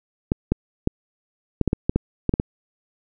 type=clicks; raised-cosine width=3 ms; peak=-5 dBFS; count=11; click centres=0.319 / 0.52 / 0.874 / 1.613 / 1.677 / 1.731 / 1.895 / 1.96 / 2.293 / 2.339 / 2.399 s; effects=none